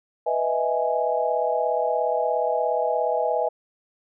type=chord; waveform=sine; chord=E major seventh; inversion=second; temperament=equal; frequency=493.9 / 622.3 / 659.3 / 830.6 Hz; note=B4 / D#5 / E5 / G#5; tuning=0 / 0 / 0 / 0 cents; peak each=-26 dBFS; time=0.26-3.49 s; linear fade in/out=10 ms; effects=none